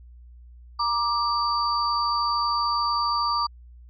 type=tone cluster; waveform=sine; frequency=946 / 1179 / 4635 Hz; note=A#5 / D6 / D8; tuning=+25 / +6 / -24 cents; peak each=-28 / -23 / -29 dBFS; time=0.79-3.47 s; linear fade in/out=10 ms; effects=added 60 Hz sine -44 dBFS peak until 3.89 s